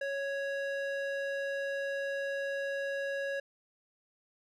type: tone with band-pass filter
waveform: square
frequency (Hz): 554.4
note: C#5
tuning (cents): 0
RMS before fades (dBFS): -35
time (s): 0.01-3.4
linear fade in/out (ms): 5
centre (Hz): 1200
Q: 1.5
effects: none